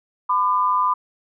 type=tone pair together; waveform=sine; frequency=1006.8 / 1200 Hz; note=B5 / D6; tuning=+33 / +37 cents; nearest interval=minor third; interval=304 cents; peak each=-18 / -20 dBFS; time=0.29-0.94 s; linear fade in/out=10 ms; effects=none